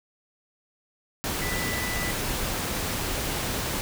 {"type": "tone in noise", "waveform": "sine", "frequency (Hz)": 1983, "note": "B6", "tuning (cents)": 7, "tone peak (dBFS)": -32, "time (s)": [1.42, 2.11], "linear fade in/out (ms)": 0, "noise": "pink", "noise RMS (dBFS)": -29, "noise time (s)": [1.24, 3.81], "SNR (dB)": -6, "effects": []}